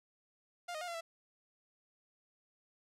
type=tone with pitch steps; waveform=sawtooth; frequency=702 / 620 / 712 / 683 / 663 Hz; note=F5 / D#5 / F5 / F5 / E5; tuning=+9 / -6 / +33 / -39 / +10 cents; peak=-36 dBFS; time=0.68-1.01 s; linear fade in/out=10 ms; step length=66 ms; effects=low-pass 10000 Hz 12 dB/octave